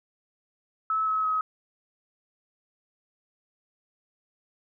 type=tone with pitch steps; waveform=sine; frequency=1300 / 1285.8 / 1271.8 Hz; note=E6 / E6 / D#6; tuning=-24 / -43 / +38 cents; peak=-23 dBFS; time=0.9-1.41 s; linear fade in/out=2 ms; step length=170 ms; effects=none